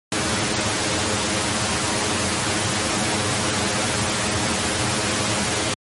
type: noise with comb filter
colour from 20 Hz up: pink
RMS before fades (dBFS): -21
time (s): 0.12-5.74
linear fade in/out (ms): 2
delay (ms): 9.5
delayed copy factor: +0.9
effects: high-pass 100 Hz 12 dB/octave + MP3 48 kbps